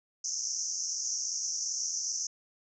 pink band-pass noise, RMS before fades -34 dBFS, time 0.24-2.27 s, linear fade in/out 5 ms, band 5500 to 6500 Hz, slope 96 dB/octave, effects none

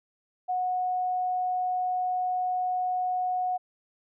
sine tone, 732 Hz, F#5, 19 cents flat, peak -25 dBFS, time 0.48-3.58 s, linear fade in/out 20 ms, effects none

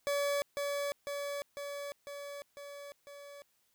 40% pulse tone with echo, 570 Hz, C#5, 48 cents sharp, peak -29 dBFS, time 0.07-0.42 s, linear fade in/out 0 ms, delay 500 ms, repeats 6, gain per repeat -3 dB, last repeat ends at 3.42 s, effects white hiss -74 dBFS RMS until 3.74 s

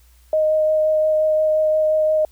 sine tone with vibrato, 621 Hz, D#5, 3 cents flat, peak -14 dBFS, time 0.33-2.25 s, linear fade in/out 2 ms, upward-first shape sine, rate 5.7 Hz, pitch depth 9 cents each way, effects added 60 Hz sine -49 dBFS peak until 2.31 s + white hiss -58 dBFS RMS until 2.31 s

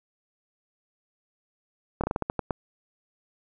slowing click train, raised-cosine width 1 ms, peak -12 dBFS, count 9, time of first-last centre 2.01-2.508 s, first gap 27 ms, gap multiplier 1.23, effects none

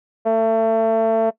5% pulse tone with low-pass filter, 223.8 Hz, A3, 30 cents sharp, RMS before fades -17 dBFS, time 0.25-1.31 s, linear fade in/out 20 ms, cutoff 590 Hz, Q 7.9, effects noise-tail reverb RT60 0.1 s tail -18 dB re dry

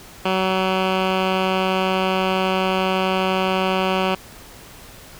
10% pulse tone with low-pass filter, 188.1 Hz, F#3, 29 cents sharp, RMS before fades -20 dBFS, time 0.25-4.15 s, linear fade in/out 5 ms, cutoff 2900 Hz, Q 1.6, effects pink hiss -42 dBFS RMS until 5.19 s

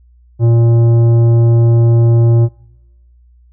sine tone with tanh clipping, 116.54 Hz, A#2, in tune, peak -8 dBFS, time 0.39-2.49 s, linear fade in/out 50 ms, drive 11 dB, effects noise-tail reverb RT60 1.0 s tail -25 dB re dry + added 60 Hz sine -43 dBFS peak until 3.52 s

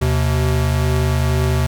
square tone pair together, 76.56 / 126.9 Hz, D#2 / B2, -27 / +47 cents, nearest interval major sixth, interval 874 cents, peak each -18 dBFS, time 0.01-1.67 s, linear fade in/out 10 ms, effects none

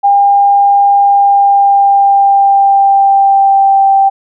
sine tone with pitch glide, 803 to 783.3 Hz, G5 to G5, +41 to -2 cents, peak -4 dBFS, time 0.03-4.1 s, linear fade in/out 20 ms, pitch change -43 cents, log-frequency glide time 0.98-3.88 s, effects none

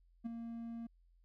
triangle tone with ADSR envelope, 231.3 Hz, A#3, 13 cents flat, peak -33 dBFS, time 0.24-0.87 s, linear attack 22 ms, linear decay 12 ms, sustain -7 dB, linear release 8 ms, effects added 43 Hz sine -65 dBFS peak until 1.24 s

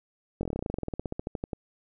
slowing click train, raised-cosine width 2 ms, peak -18 dBFS, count 24, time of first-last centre 0.41-1.532 s, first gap 21 ms, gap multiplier 1.07, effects none

